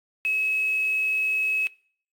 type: tone with quantisation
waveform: sine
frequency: 2570 Hz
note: E7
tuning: 45 cents flat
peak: -22 dBFS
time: 0.25-1.67 s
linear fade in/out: 0 ms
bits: 7
effects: noise-tail reverb RT60 0.5 s tail -22 dB re dry + AAC 64 kbps